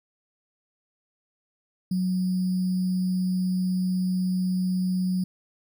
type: tone with sample-and-hold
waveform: sine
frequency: 183.9 Hz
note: F#3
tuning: 10 cents flat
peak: -22 dBFS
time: 1.91-5.24 s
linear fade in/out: 5 ms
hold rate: 4900 Hz
effects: none